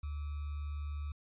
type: tone with sample-and-hold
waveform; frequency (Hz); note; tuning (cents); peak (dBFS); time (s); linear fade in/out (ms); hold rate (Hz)
sine; 73.42; D2; 0; -36; 0.03-1.12; 5; 1225
effects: resampled to 8000 Hz